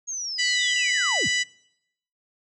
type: linear sweep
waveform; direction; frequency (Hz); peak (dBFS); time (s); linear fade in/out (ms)
sine; down; 6630 to 32.23; -28; 0.07-1.29; 20
type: harmonic tone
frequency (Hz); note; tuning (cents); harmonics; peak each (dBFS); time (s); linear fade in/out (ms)
987.8; B5; 0; 2 / 3 / 4 / 5 / 6 / 7 / 8; -24 / -27 / -33 / -33 / -33 / -33 / -36; 0.38-1.44; 20
effects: noise-tail reverb RT60 0.8 s tail -24 dB re dry